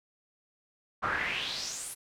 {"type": "noise with band-pass filter sweep", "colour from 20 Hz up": "brown", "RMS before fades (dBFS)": -34, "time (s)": [1.02, 1.95], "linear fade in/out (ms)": 20, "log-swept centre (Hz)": [1200, 11000], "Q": 4.4, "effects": []}